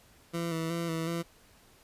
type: tone with vibrato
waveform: 20% pulse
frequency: 165.8 Hz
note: E3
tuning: 10 cents sharp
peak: -26 dBFS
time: 0.33-1.23 s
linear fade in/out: 20 ms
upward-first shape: square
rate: 2.7 Hz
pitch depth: 30 cents each way
effects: pink hiss -60 dBFS RMS until 1.83 s + resampled to 32000 Hz